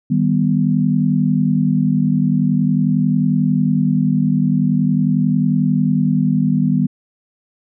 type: chord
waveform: sine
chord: Eb augmented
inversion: none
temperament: equal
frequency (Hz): 155.56 / 196 / 246.9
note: Eb3 / G3 / B3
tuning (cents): 0 / 0 / 0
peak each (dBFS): -17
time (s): 0.1-6.87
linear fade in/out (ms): 10
effects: none